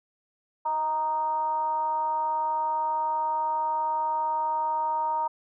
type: tone with frequency modulation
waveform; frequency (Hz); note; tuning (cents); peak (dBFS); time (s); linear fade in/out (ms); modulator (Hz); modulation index
sine; 932.3; A#5; 0; -24; 0.65-5.28; 10; 306; 0.43
effects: none